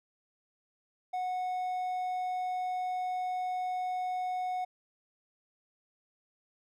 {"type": "tone", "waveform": "triangle", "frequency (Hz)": 734, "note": "F#5", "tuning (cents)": -14, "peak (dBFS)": -29, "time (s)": [1.13, 4.65], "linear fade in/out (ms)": 10, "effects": []}